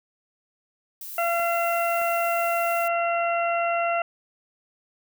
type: noise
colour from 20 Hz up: violet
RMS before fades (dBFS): -37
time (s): 1.01-2.88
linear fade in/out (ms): 2
type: harmonic tone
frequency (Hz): 683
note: F5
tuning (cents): -39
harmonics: 1 / 2 / 3 / 4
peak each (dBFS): -23 / -28 / -34 / -31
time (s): 1.18-4.02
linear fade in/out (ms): 2
type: clicks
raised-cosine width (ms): 0.5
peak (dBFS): -26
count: 2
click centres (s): 1.398 / 2.016
effects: none